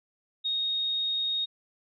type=tone; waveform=sine; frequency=3729 Hz; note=A#7; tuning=in tune; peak=-26 dBFS; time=0.44-1.46 s; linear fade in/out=20 ms; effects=none